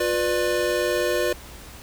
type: chord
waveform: square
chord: B diminished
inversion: second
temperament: just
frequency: 355.6 / 493.9 / 592.7 Hz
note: F4 / B4 / D5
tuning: +31 / 0 / +16 cents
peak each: -26 dBFS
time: 0-1.33 s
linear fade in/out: 5 ms
effects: added 60 Hz sine -43 dBFS peak until 1.82 s + pink hiss -43 dBFS RMS until 1.82 s